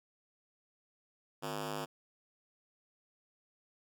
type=ring-modulated tone; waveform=10% pulse; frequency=205.9 Hz; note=G#3; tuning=15 cents flat; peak=-26 dBFS; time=1.42-1.86 s; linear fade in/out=20 ms; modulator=53 Hz; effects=none